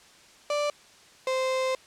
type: tone pair in turn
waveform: 35% pulse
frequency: 587.3 / 520.5 Hz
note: D5 / C5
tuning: 0 / -9 cents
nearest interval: major second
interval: 209 cents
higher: first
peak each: -23 dBFS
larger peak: neither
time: 0.5-0.7 / 1.27-1.75 s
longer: second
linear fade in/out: 2 ms
effects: white hiss -54 dBFS RMS until 1.86 s + low-pass 7000 Hz 12 dB/octave